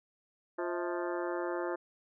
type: harmonic tone with a mistuned harmonic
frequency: 175.1 Hz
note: F3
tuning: 5 cents sharp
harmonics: 2 / 3 / 4 / 5 / 6 / 7 / 8 / 9 / 10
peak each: -35 / -39 / -41 / -43 / -45 / -46 / -47 / -48 / -49 dBFS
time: 0.58-1.76 s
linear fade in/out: 10 ms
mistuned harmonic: 4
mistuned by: -120 cents
effects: none